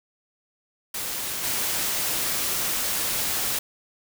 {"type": "noise with level steps", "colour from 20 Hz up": "white", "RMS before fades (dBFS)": [-30, -26], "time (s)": [0.94, 3.59], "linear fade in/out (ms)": 5, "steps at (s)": 1.43, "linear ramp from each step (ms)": 20, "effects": []}